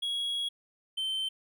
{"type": "tone pair in turn", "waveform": "triangle", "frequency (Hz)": [3322, 3098], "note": ["G#7", "G7"], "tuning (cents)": [0, -21], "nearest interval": "minor second", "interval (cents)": 121, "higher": "first", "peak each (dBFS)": -28, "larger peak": "neither", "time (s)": [[0.02, 0.49], [0.97, 1.29]], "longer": "first", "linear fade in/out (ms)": 10, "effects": []}